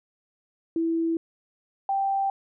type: tone pair in turn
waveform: sine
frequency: 329.6 / 783.9 Hz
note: E4 / G5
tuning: 0 / 0 cents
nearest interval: octave + minor third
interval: 1500 cents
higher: second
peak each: -22 dBFS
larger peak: neither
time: 0.76-1.17 / 1.89-2.3 s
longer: neither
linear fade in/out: 2 ms
effects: none